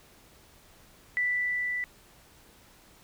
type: tone with level ramp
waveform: sine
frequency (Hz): 1975.5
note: B6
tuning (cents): 0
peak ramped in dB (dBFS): -24 to -29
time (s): 1.17-1.84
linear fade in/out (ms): 0
effects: pink hiss -57 dBFS RMS until 3.03 s